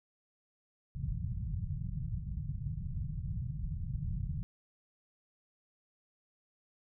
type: low-pass noise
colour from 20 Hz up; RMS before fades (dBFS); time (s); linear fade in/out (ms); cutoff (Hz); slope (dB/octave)
white; -37; 0.95-4.43; 0; 160; 48
effects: none